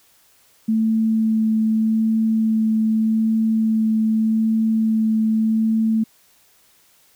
sine tone with vibrato, 220.8 Hz, A3, 6 cents sharp, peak -15 dBFS, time 0.68-6.04 s, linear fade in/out 10 ms, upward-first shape sine, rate 0.83 Hz, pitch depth 9 cents each way, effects white hiss -56 dBFS RMS until 7.15 s

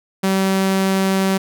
sawtooth tone, 192 Hz, G3, 36 cents flat, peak -11 dBFS, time 0.23-1.38 s, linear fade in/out 10 ms, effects none

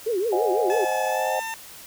sine tone with vibrato, 414.6 Hz, G#4, 3 cents flat, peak -21 dBFS, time 0.06-0.85 s, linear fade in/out 10 ms, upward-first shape triangle, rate 6 Hz, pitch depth 300 cents each way
sine chord, Ab dominant seventh, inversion first, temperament equal, 523.3 / 622.3 / 740 / 830.6 Hz, C5 / Eb5 / Gb5 / Ab5, 0 / 0 / 0 / 0 cents, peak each -28 dBFS, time 0.32-1.4 s, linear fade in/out 5 ms
20% pulse tone with pitch glide, 864 to 900.7 Hz, A5 to A5, -32 to +40 cents, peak -24 dBFS, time 0.7-1.54 s, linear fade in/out 0 ms, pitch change +72 cents, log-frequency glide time 1.07-1.37 s
effects white hiss -43 dBFS RMS until 1.86 s

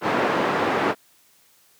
pink band-pass noise, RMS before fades -22 dBFS, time 0.01-0.95 s, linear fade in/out 50 ms, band 300 to 1600 Hz, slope 12 dB/octave, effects white hiss -58 dBFS RMS until 1.79 s + high-pass 80 Hz 12 dB/octave

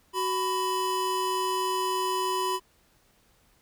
square tone pair together, 373.5 / 997.1 Hz, F#4 / B5, +16 / +16 cents, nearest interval octave + perfect fourth, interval 1700 cents, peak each -31 / -28 dBFS, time 0.13-2.6 s, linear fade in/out 50 ms, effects pink hiss -64 dBFS RMS until 3.61 s

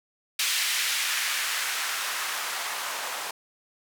blue noise with band-pass filter sweep, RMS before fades -29 dBFS, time 0.39-3.31 s, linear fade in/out 5 ms, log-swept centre 2500 to 810 Hz, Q 1.2, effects none

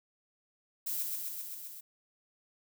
violet noise with echo, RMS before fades -35 dBFS, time 0.86-1.03 s, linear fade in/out 10 ms, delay 130 ms, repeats 6, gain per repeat -2 dB, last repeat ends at 1.81 s, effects none

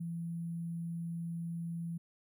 sine tone with sample-and-hold, 168.3 Hz, E3, 36 cents sharp, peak -36 dBFS, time 0-1.98 s, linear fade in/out 10 ms, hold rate 11025 Hz, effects none

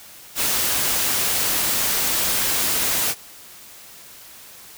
white noise, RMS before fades -21 dBFS, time 0.35-3.15 s, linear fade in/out 50 ms, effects white hiss -43 dBFS RMS until 4.77 s

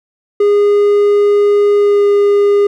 triangle tone with pitch glide, 410 to 406.7 Hz, G#4 to G#4, -22 to -36 cents, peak -5 dBFS, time 0.4-2.67 s, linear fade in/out 5 ms, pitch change -14 cents, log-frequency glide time 1.77-2.06 s, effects none

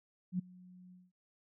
sine tone with ADSR envelope, 181.7 Hz, F#3, 31 cents flat, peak -29 dBFS, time 0.32-1.12 s, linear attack 70 ms, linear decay 10 ms, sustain -24 dB, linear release 200 ms, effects none

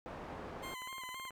white low-pass noise, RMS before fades -46 dBFS, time 0.06-0.74 s, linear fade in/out 0 ms, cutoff 870 Hz, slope 12 dB/octave
20% pulse tone with vibrato, 1035 Hz, C6, 19 cents flat, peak -38 dBFS, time 0.62-1.31 s, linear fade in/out 20 ms, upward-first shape square, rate 3.8 Hz, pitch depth 35 cents each way
click train, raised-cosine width 0.5 ms, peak -36 dBFS, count 10, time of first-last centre 0.82-1.306 s, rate 18.5 Hz
effects none

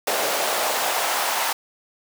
pink noise with high-pass filter sweep, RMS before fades -23 dBFS, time 0.07-1.53 s, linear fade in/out 5 ms, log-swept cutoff 520 to 890 Hz, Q 1.9, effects none

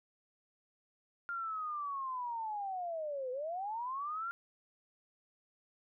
sine linear two-way sweep, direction down then up, 1404 to 493.9 to 1404 Hz, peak -36 dBFS, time 1.29-4.31 s, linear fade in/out 0 ms, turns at 3.31 s, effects none

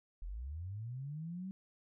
sine linear sweep, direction up, 38 to 194.6 Hz, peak -40 dBFS, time 0.22-1.51 s, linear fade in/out 0 ms, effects none

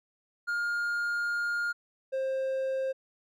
triangle tone pair in turn, 1415 / 530 Hz, F6 / C5, +22 / +22 cents, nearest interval octave + perfect fourth, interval 1700 cents, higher first, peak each -26 dBFS, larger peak neither, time 0.47-1.73 / 2.12-2.93 s, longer first, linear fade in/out 20 ms, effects none

